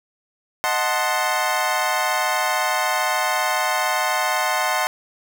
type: chord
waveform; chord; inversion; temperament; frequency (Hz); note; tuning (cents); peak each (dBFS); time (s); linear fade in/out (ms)
25% pulse; D# diminished seventh; none; equal; 622.3 / 740 / 880 / 1046.5; D#5 / F#5 / A5 / C6; 0 / 0 / 0 / 0; -23 / -20 / -22 / -20; 0.64-4.87; 0
effects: none